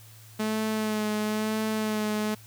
sawtooth tone with vibrato, 215.3 Hz, A3, 37 cents flat, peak -22 dBFS, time 0.39-2.35 s, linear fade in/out 10 ms, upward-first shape sine, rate 1 Hz, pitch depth 23 cents each way, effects added 110 Hz sine -49 dBFS peak until 2.46 s + white hiss -53 dBFS RMS until 2.46 s

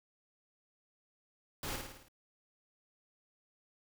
pink noise with echo, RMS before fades -40 dBFS, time 1.63-1.76 s, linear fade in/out 2 ms, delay 54 ms, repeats 6, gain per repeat -4 dB, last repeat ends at 2.084 s, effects none

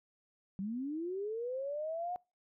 sine linear sweep, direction up, 185 to 729 Hz, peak -35 dBFS, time 0.59-2.16 s, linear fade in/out 0 ms, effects noise-tail reverb RT60 0.3 s tail -26 dB re dry

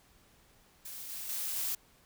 blue noise with level steps, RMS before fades -44 / -41 / -36 / -34 dBFS, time 0.85-1.75 s, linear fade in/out 5 ms, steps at 1.09 / 1.29 / 1.56 s, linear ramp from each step 5 ms, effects pink hiss -64 dBFS RMS until 2.05 s

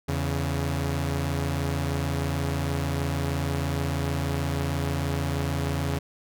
sawtooth tone pair together, 82.9 / 139.42 Hz, E2 / C#3, +10 / +10 cents, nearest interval major sixth, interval 900 cents, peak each -24 dBFS, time 0.08-5.99 s, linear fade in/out 10 ms, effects none

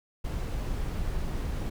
brown noise, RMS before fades -31 dBFS, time 0.24-1.7 s, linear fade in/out 10 ms, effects none

